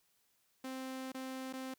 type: tone with dropouts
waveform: sawtooth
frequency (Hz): 261.6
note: C4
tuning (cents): 0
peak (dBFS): -37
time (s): 0.64-1.74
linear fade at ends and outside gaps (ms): 5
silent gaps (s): 1.12-1.145 / 1.528-1.535
effects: white hiss -75 dBFS RMS until 1.78 s